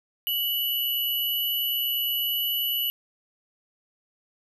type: tone pair together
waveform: sine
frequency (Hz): 2957 / 11828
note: F#7 / F#9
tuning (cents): -2 / -2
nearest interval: 2 octaves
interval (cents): 2400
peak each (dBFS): -26 / -27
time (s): 0.27-2.9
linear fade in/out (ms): 0
effects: none